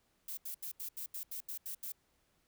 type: noise bursts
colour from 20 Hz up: violet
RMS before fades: -42 dBFS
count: 10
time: 0.28-1.921 s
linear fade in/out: 5 ms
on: 93 ms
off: 79 ms
effects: pink hiss -75 dBFS RMS until 2.47 s